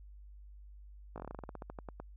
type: slowing click train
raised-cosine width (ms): 1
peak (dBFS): -29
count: 17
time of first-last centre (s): 1.16-2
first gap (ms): 18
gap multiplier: 1.13
effects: added 50 Hz sine -50 dBFS peak until 2.16 s